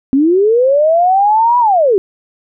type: linear two-way sweep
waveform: sine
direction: up then down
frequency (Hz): 258 to 987.8 to 363.7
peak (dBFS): -7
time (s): 0.13-1.98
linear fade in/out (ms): 0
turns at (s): 1.59
effects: none